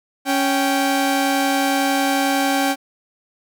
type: tone pair together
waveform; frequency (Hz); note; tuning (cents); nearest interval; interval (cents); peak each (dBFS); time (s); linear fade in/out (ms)
sawtooth; 277 / 780; C#4 / G5; -1 / -9; octave + tritone; 1792; -15 / -16; 0.25-2.76; 50
effects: none